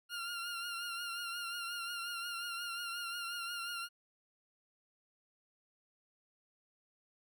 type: tone with vibrato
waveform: 20% pulse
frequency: 1396.9 Hz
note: F6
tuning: in tune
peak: -34 dBFS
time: 0.09-3.89 s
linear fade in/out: 50 ms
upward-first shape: triangle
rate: 5.6 Hz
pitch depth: 48 cents each way
effects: none